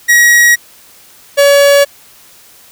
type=tone pair in turn; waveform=45% pulse; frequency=1904 / 566.1 Hz; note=A#6 / C#5; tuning=+36 / +36 cents; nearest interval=octave + major sixth; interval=2100 cents; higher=first; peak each=-4 dBFS; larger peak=neither; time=0.08-0.56 / 1.37-1.85 s; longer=neither; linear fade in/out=20 ms; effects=white hiss -41 dBFS RMS until 2.71 s